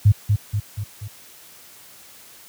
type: tone with echo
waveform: sine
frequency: 103.5 Hz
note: G#2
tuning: 5 cents flat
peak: -8 dBFS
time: 0.05-0.12 s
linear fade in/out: 10 ms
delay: 240 ms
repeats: 4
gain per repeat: -5 dB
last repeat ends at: 1.08 s
effects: white hiss -46 dBFS RMS until 2.48 s + high-pass 60 Hz 12 dB/octave